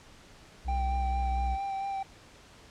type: tone with pitch glide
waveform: triangle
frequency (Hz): 62.9 to 61.5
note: B1 to B1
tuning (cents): +32 to -7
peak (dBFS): -26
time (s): 0.64-1.58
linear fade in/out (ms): 50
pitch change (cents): -39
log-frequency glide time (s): 0.97-1.37
type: tone with vibrato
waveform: triangle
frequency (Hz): 784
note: G5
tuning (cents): 0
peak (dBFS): -29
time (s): 0.68-2.03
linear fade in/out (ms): 5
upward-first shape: sine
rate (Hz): 4.4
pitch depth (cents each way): 18
effects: pink hiss -54 dBFS RMS until 2.7 s + low-pass 7000 Hz 12 dB/octave